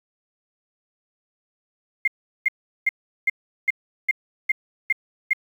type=tone bursts; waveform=sine; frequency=2115 Hz; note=C7; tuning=18 cents sharp; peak=-15 dBFS; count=9; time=2.05-5.333 s; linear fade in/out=5 ms; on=27 ms; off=380 ms; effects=8-bit